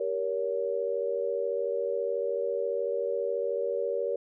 sine chord, G diminished, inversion none, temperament just, 392 / 470.4 / 564.5 Hz, G4 / Bb4 / Db5, 0 / +16 / +31 cents, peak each -34 / -30 / -31 dBFS, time 0-4.16 s, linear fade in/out 5 ms, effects none

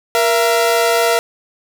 sawtooth tone pair together, 470.7 / 674.1 Hz, A#4 / E5, +17 / +39 cents, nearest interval tritone, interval 622 cents, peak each -11 dBFS, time 0.15-1.19 s, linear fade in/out 0 ms, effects none

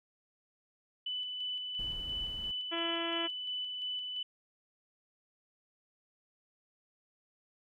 sine tone with tremolo, 2992 Hz, F#7, 19 cents sharp, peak -34 dBFS, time 1.06-4.23 s, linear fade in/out 5 ms, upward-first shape square, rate 2.9 Hz, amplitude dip 30%
brown noise, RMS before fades -46 dBFS, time 1.79-2.51 s, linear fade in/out 0 ms
harmonic tone, 335.3 Hz, E4, 30 cents sharp, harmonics 1 / 2 / 3 / 4 / 5 / 6 / 7 / 8 / 9 / 10, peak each -38 / -41 / -43 / -44 / -45 / -46 / -46 / -47 / -48 / -48 dBFS, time 2.71-3.28 s, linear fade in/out 20 ms
effects none

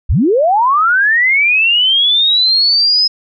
sine linear sweep, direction up, 33.73 to 5130 Hz, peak -8 dBFS, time 0.09-3.08 s, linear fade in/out 10 ms, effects none

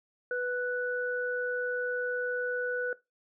sine tone pair together, 493.9 / 1481.7 Hz, B4 / F#6, 0 / +2 cents, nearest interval octave + perfect fifth, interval 1902 cents, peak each -31 / -32 dBFS, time 0.31-2.93 s, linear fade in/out 2 ms, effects noise-tail reverb RT60 0.2 s tail -18 dB re dry

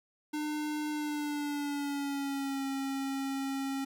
square tone with pitch glide, 301.5 to 271.7 Hz, D4 to C#4, +46 to -35 cents, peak -33 dBFS, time 0.33-3.85 s, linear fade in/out 10 ms, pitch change -181 cents, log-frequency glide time 0.9-2.65 s, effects 12-bit

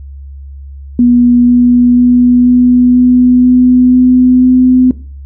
sine tone with pitch steps, 242.8 / 244.3 / 245.9 / 247.5 / 249 / 250.6 / 252.2 / 253.8 Hz, B3 / B3 / B3 / B3 / B3 / B3 / B3 / B3, -29 / -19 / -7 / +4 / +14 / +25 / +36 / +47 cents, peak -3 dBFS, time 0.99-4.91 s, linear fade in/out 2 ms, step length 490 ms, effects noise-tail reverb RT60 0.4 s tail -18 dB re dry + added 69 Hz sine -25 dBFS peak until 5.25 s

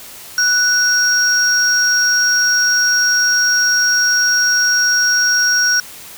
triangle tone pair together, 1480 / 5600 Hz, F#6 / F8, 0 / +4 cents, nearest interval octave + major seventh, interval 2304 cents, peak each -12 dBFS, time 0.38-5.8 s, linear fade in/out 2 ms, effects tanh soft clip ceiling -2 dBFS + white hiss -35 dBFS RMS until 6.17 s

